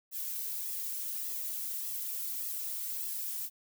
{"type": "noise with flanger", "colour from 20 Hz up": "violet", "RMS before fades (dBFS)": -37, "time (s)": [0.11, 3.5], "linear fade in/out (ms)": 50, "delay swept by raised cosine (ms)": [1.3, 2.9], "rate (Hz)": 1.7, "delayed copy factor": -0.95, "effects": []}